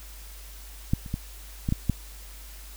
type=clicks; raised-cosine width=5 ms; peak=-9 / -27 / -15 / -13 / -11 / -9 dBFS; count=6; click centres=0.935 / 1.062 / 1.141 / 1.689 / 1.724 / 1.897 s; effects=added 50 Hz sine -42 dBFS peak until 2.76 s + white hiss -48 dBFS RMS until 2.76 s